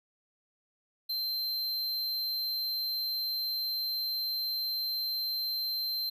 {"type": "tone", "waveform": "square", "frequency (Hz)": 4122, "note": "C8", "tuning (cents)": -27, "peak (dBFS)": -31, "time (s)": [1.09, 6.1], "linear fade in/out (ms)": 10, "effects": []}